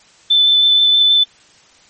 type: tone with vibrato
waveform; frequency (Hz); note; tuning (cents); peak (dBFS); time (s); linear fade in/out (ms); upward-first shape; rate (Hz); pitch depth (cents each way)
sine; 3520; A7; 0; -8; 0.3-1.24; 10; sine; 6.3; 11
effects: white hiss -48 dBFS RMS until 1.89 s + MP3 32 kbps